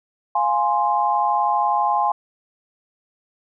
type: chord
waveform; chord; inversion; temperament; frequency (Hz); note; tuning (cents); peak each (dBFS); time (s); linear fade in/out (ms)
sine; F minor; none; equal; 698.5 / 830.6 / 1046.5; F5 / Ab5 / C6; 0 / 0 / 0; -24 / -19 / -21; 0.35-2.12; 5
effects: none